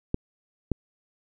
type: clicks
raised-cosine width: 3 ms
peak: -11 dBFS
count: 2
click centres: 0.144 / 0.717 s
effects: none